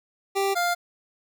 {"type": "tone pair in turn", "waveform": "25% pulse", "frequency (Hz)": [392.9, 700.1], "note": ["G4", "F5"], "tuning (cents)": [4, 4], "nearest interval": "minor seventh", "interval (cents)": 1000, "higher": "second", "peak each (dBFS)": -18, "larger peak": "neither", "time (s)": [[0.35, 0.55], [0.55, 0.75]], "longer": "neither", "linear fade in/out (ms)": 20, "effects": ["10-bit"]}